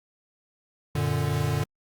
square chord, Gb augmented, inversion none, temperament equal, 92.5 / 116.54 / 146.83 Hz, Gb2 / Bb2 / D3, 0 / 0 / 0 cents, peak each -31 / -29 / -27 dBFS, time 0.95-1.64 s, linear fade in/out 5 ms, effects Opus 48 kbps

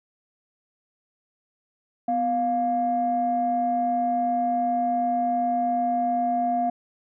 sine tone pair together, 248.7 / 703.4 Hz, B3 / F5, +12 / +12 cents, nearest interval octave + tritone, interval 1800 cents, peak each -27 / -21 dBFS, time 2.08-6.7 s, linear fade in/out 5 ms, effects tanh soft clip ceiling -14 dBFS

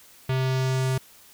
square tone with low-pass filter sweep, 130.81 Hz, C3, in tune, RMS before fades -24 dBFS, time 0.29-0.98 s, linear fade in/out 5 ms, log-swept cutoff 3300 to 11000 Hz, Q 1.3, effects white hiss -52 dBFS RMS until 1.33 s

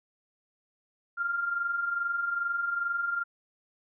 sine tone pair together, 1374.5 / 1396.9 Hz, F6 / F6, -28 / 0 cents, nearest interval unison, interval 28 cents, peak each -36 / -28 dBFS, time 1.17-3.24 s, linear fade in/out 20 ms, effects none

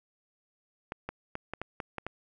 clicks, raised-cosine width 0.5 ms, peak -20 dBFS, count 8, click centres 0.921 / 1.09 / 1.354 / 1.536 / 1.616 / 1.802 / 1.983 / 2.066 s, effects none

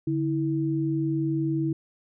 sine tone pair together, 144.6 / 324.3 Hz, D3 / E4, -27 / -28 cents, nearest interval octave + major second, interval 1399 cents, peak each -27 / -25 dBFS, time 0.07-1.73 s, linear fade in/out 5 ms, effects none

